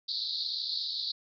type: band-pass noise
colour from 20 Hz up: pink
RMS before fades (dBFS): -34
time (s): 0.08-1.12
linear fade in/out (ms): 10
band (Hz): 3800 to 4700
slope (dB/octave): 96
effects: none